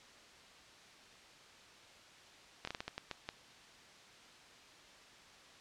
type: slowing click train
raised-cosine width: 0.2 ms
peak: -22 dBFS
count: 9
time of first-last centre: 2.65-3.289 s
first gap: 24 ms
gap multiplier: 1.33
effects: white hiss -58 dBFS RMS until 5.6 s + low-pass 5000 Hz 12 dB/octave